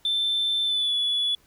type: tone with pitch glide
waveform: sine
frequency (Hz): 3546 to 3419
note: A7 to G#7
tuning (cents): +13 to +50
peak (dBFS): -20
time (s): 0.05-1.35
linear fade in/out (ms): 2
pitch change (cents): -63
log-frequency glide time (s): 0.65-0.93
effects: tanh soft clip ceiling -19 dBFS + pink hiss -61 dBFS RMS until 1.46 s